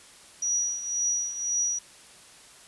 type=tone with tremolo; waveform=sine; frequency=5810 Hz; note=F#8; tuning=32 cents flat; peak=-22 dBFS; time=0.42-1.79 s; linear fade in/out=5 ms; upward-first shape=triangle; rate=1.9 Hz; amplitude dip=75%; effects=white hiss -51 dBFS RMS until 2.67 s + resampled to 24000 Hz